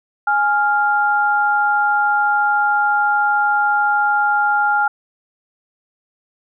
sine tone pair together, 830.6 / 1396.9 Hz, G#5 / F6, 0 / 0 cents, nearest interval major sixth, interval 900 cents, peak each -16 dBFS, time 0.27-4.88 s, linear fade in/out 5 ms, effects none

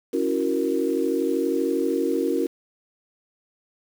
sine chord, F# dominant seventh, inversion second, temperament equal, 277.2 / 329.6 / 370 / 466.2 Hz, C#4 / E4 / F#4 / A#4, 0 / 0 / 0 / 0 cents, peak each -26 dBFS, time 0.13-2.47 s, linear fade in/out 10 ms, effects 7-bit

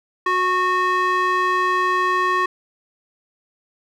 square tone with band-pass filter, 366.6 Hz, F#4, 16 cents flat, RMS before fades -19 dBFS, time 0.26-2.46 s, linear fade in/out 5 ms, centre 1400 Hz, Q 4.9, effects none

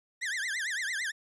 40% pulse tone with vibrato, 1801 Hz, A6, 40 cents sharp, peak -30 dBFS, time 0.21-1.12 s, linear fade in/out 20 ms, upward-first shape triangle, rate 8.9 Hz, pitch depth 280 cents each way, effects resampled to 24000 Hz + 11-bit

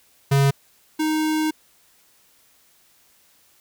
square tone pair in turn, 138.59 / 311.1 Hz, C#3 / D#4, 0 / 0 cents, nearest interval octave + major second, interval 1400 cents, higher second, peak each -15 / -20 dBFS, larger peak first, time 0.31-0.51 / 0.99-1.51 s, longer second, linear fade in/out 10 ms, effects white hiss -58 dBFS RMS until 3.6 s

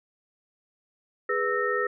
sine tone cluster, 411.4 / 492.9 / 1309 / 1844 Hz, G#4 / B4 / E6 / A#6, -16 / -3 / -13 / -19 cents, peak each -29 dBFS, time 1.29-1.87 s, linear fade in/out 5 ms, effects none

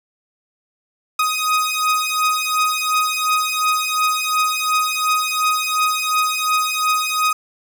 sawtooth beating tone pair, 1251 / 1253.8 Hz, D#6 / D#6, +9 / +13 cents, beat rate 2.8 Hz, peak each -16 dBFS, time 1.19-7.33 s, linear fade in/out 5 ms, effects none

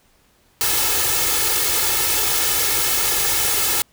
white noise with comb filter, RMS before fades -19 dBFS, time 0.61-3.82 s, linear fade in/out 0 ms, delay 2.3 ms, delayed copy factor +0.8, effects pink hiss -58 dBFS RMS until 3.92 s

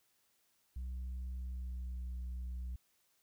sine tone with pitch glide, 63.1 to 61.98 Hz, B1 to B1, +38 to +7 cents, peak -36 dBFS, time 0.76-2.76 s, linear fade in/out 5 ms, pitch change -31 cents, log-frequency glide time 1.35-2.05 s, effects tanh soft clip ceiling -38 dBFS + white hiss -75 dBFS RMS until 3.22 s

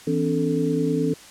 sine tone cluster, 163.4 / 258.9 / 288.6 / 442 Hz, E3 / C4 / D4 / A4, -15 / -18 / -30 / +8 cents, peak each -25 dBFS, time 0.07-1.14 s, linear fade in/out 5 ms, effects white hiss -45 dBFS RMS until 1.3 s + low-pass 9000 Hz 12 dB/octave

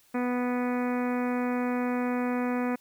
harmonic tone, 246.9 Hz, B3, in tune, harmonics 1 / 2 / 3 / 4 / 5 / 6 / 7 / 8 / 9 / 10, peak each -27 / -33 / -37 / -39 / -41 / -43 / -44 / -45 / -46 / -47 dBFS, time 0.14-2.76 s, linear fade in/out 10 ms, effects white hiss -62 dBFS RMS until 2.8 s

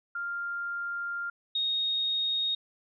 sine tone pair in turn, 1396.9 / 3729 Hz, F6 / A#7, 0 / 0 cents, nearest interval octave + perfect fourth, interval 1700 cents, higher second, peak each -31 / -26 dBFS, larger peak second, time 0.15-1.3 / 1.55-2.55 s, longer first, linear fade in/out 5 ms, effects none

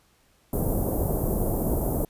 pink band-stop noise, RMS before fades -25 dBFS, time 0.53-2.05 s, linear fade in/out 2 ms, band 710 to 13000 Hz, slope 24 dB/octave, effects pink hiss -63 dBFS RMS until 2.09 s + resampled to 32000 Hz

